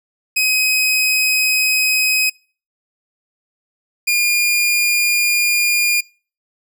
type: tone pair in turn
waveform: sawtooth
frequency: 2526 / 2419 Hz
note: D#7 / D#7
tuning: +26 / -49 cents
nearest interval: minor second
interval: 75 cents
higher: first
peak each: -10 dBFS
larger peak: neither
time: 0.36-2.3 / 4.07-6.01 s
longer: neither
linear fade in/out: 10 ms
effects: noise-tail reverb RT60 0.4 s tail -26 dB re dry